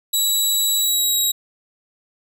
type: tone with pitch glide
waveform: 15% pulse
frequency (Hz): 3904 to 3833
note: B7 to A#7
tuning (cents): -21 to +47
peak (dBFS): -10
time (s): 0.13-1.32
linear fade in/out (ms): 10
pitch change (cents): -32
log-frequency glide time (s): 0.77-1.16
effects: none